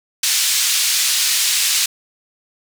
white band-pass noise, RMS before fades -17 dBFS, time 0.23-1.86 s, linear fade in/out 5 ms, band 2600 to 7900 Hz, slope 12 dB/octave, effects none

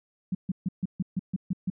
sine tone bursts, 185 Hz, F#3, in tune, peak -24 dBFS, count 9, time 0.32-1.701 s, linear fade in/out 5 ms, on 29 ms, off 140 ms, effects none

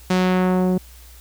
sawtooth tone with low-pass filter sweep, 183.9 Hz, F#3, 10 cents flat, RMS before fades -18 dBFS, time 0.1-0.78 s, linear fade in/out 5 ms, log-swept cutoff 7000 to 420 Hz, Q 0.8, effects added 60 Hz sine -42 dBFS peak until 1.2 s + white hiss -48 dBFS RMS until 1.2 s

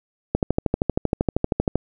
click train, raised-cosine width 2 ms, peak -5 dBFS, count 19, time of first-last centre 0.35-1.756 s, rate 12.8 Hz, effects none

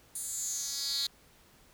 10% pulse tone with high-pass filter sweep, 277.2 Hz, C#4, in tune, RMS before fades -35 dBFS, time 0.15-1.07 s, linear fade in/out 5 ms, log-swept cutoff 9100 to 4000 Hz, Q 5.1, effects pink hiss -61 dBFS RMS until 1.73 s

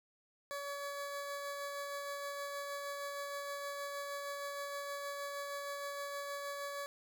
20% pulse tone with tremolo, 567 Hz, C#5, 39 cents sharp, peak -34 dBFS, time 0.51-6.86 s, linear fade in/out 0 ms, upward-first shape sine, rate 6.4 Hz, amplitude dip 25%, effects none

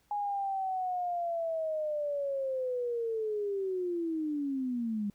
sine linear sweep, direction down, 830.6 to 200 Hz, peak -30 dBFS, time 0.11-5.1 s, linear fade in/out 2 ms, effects pink hiss -70 dBFS RMS until 5.14 s

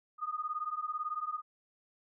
sine beating tone pair, 1224 / 1242 Hz, D#6 / D#6, -29 / -3 cents, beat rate 18 Hz, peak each -37 / -37 dBFS, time 0.18-1.42 s, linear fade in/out 50 ms, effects none

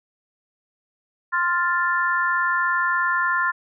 sine chord, F major, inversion second, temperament equal, 1046.5 / 1396.9 / 1760 Hz, C6 / F6 / A6, 0 / 0 / 0 cents, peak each -23 dBFS, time 1.32-3.52 s, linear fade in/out 20 ms, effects none

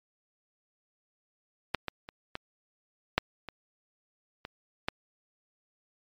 clicks, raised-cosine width 0.3 ms, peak -10 / -16 / -25 / -17 / -6 / -23 / -22 / -12 dBFS, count 8, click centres 1.747 / 1.883 / 2.089 / 2.354 / 3.18 / 3.487 / 4.451 / 4.885 s, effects MP3 96 kbps

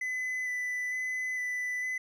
triangle tone with vibrato, 2003 Hz, B6, 24 cents sharp, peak -29 dBFS, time 0.01-1.98 s, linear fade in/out 5 ms, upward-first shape square, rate 1.1 Hz, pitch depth 10 cents each way, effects none

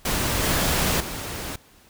pink noise with level steps, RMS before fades -24 / -22 / -32 dBFS, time 0.05-1.56 s, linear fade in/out 5 ms, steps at 0.42 / 1 s, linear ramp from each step 5 ms, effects pink hiss -54 dBFS RMS until 1.89 s

